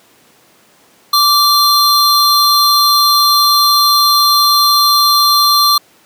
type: tone pair together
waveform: square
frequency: 1165 / 4162 Hz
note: D6 / C8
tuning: -14 / -10 cents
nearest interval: octave + minor seventh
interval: 2204 cents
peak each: -11 dBFS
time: 1.13-5.78 s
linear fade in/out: 5 ms
effects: pink hiss -48 dBFS RMS until 6.05 s + high-pass 200 Hz 12 dB/octave